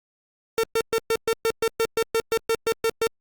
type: tone bursts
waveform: 45% pulse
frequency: 453 Hz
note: A#4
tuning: 50 cents flat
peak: -19 dBFS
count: 15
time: 0.58-3.07 s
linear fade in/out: 0 ms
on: 54 ms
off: 120 ms
effects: Opus 48 kbps